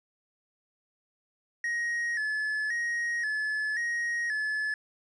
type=tone with vibrato; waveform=triangle; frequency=1800 Hz; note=A6; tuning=39 cents sharp; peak=-26 dBFS; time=1.64-4.74 s; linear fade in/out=2 ms; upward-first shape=square; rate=0.94 Hz; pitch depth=77 cents each way; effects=resampled to 22050 Hz + 11-bit